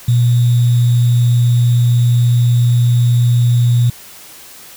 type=tone with sample-and-hold; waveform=sine; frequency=120.5 Hz; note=B2; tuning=42 cents flat; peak=-8 dBFS; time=0.08-3.9 s; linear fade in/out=5 ms; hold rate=3675 Hz; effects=white hiss -37 dBFS RMS until 4.76 s